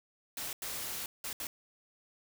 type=noise bursts at uneven times; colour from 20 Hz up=white; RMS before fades=-39 dBFS; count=4; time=0.37-0.53 / 0.62-1.06 / 1.24-1.33 / 1.4-1.47 s; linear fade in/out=2 ms; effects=none